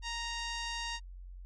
10% pulse tone, 932.3 Hz, A#5, in tune, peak -27 dBFS, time 0.02-1 s, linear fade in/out 50 ms, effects added 45 Hz sine -44 dBFS peak until 1.45 s + MP3 48 kbps

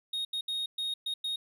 triangle tone bursts at uneven times, 3729 Hz, A#7, in tune, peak -29 dBFS, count 6, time 0.13-0.25 / 0.33-0.41 / 0.48-0.66 / 0.78-0.94 / 1.06-1.14 / 1.24-1.36 s, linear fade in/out 5 ms, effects none

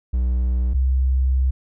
triangle / sine tone pair in turn, 61.9 / 65.16 Hz, B1 / C2, +5 / -7 cents, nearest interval minor second, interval 88 cents, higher second, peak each -15 dBFS, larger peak neither, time 0.13-0.74 / 0.74-1.51 s, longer second, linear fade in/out 10 ms, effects none

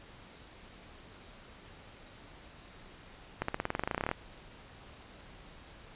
accelerating click train, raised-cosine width 0.5 ms, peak -16 dBFS, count 18, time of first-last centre 3.42-4.114 s, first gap 64 ms, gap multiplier 0.94, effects pink hiss -53 dBFS RMS until 5.95 s + resampled to 8000 Hz

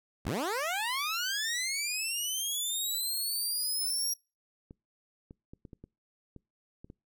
15% pulse linear sweep, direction up, 45 to 5670 Hz, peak -24 dBFS, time 0.25-4.14 s, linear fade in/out 10 ms
clicks, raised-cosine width 3 ms, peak -34 dBFS, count 9, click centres 4.709 / 5.309 / 5.535 / 5.652 / 5.732 / 5.84 / 6.363 / 6.845 / 6.901 s
effects noise-tail reverb RT60 0.3 s tail -26 dB re dry

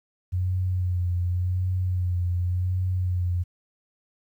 sine tone with vibrato, 90.3 Hz, F#2, 42 cents flat, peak -22 dBFS, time 0.32-3.44 s, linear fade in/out 20 ms, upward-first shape sine, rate 0.89 Hz, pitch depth 36 cents each way, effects 10-bit

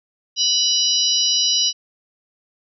harmonic tone with a mistuned harmonic, 987.8 Hz, B5, in tune, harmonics 3 / 4 / 5 / 6, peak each -21 / -21 / -21 / -21 dBFS, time 0.36-1.73 s, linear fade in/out 50 ms, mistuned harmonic 6, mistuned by -75 cents, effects none

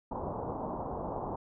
white low-pass noise, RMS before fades -37 dBFS, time 0.11-1.36 s, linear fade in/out 5 ms, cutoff 1000 Hz, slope 48 dB/octave, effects none

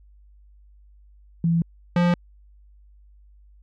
sine / square tone pair in turn, 167.3 / 174.83 Hz, E3 / F3, +26 / +2 cents, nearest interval minor second, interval 76 cents, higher second, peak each -17 dBFS, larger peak neither, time 1.44-1.62 / 1.96-2.14 s, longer neither, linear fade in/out 2 ms, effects added 50 Hz sine -49 dBFS peak until 3.62 s + low-pass 3000 Hz 12 dB/octave

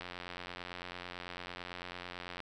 click train, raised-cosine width 0.3 ms, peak -26 dBFS, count 214, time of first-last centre 0.01-2.403 s, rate 89 Hz, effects none

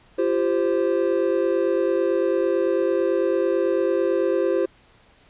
triangle chord, F suspended second, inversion none, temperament equal with one note detuned, 343 / 392 / 523.3 Hz, F4 / G4 / C5, -31 / 0 / 0 cents, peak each -21 dBFS, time 0.18-4.66 s, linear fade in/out 10 ms, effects pink hiss -55 dBFS RMS until 5.29 s + resampled to 8000 Hz

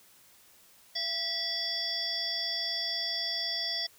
harmonic tone with a mistuned harmonic, 677 Hz, E5, 46 cents sharp, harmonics 1 / 3 / 5 / 7 / 8, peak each -44 / -40 / -36 / -34 / -35 dBFS, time 0.95-3.87 s, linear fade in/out 10 ms, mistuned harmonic 3, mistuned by -64 cents, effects white hiss -59 dBFS RMS until 3.98 s

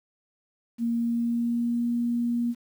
sine tone with pitch glide, 233.1 to 237.6 Hz, A#3 to A#3, 0 to +33 cents, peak -23 dBFS, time 0.78-2.55 s, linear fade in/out 50 ms, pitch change +33 cents, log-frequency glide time 0.9-1.87 s, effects 9-bit

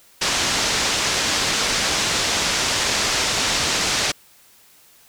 white low-pass noise, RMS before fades -21 dBFS, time 0.21-4.12 s, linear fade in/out 10 ms, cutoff 6700 Hz, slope 24 dB/octave, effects white hiss -52 dBFS RMS until 5.08 s

